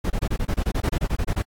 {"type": "noise bursts", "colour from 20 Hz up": "brown", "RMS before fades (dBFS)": -22, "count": 16, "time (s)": [0.04, 1.423], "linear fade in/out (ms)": 10, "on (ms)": 63, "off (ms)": 25, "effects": ["AAC 64 kbps"]}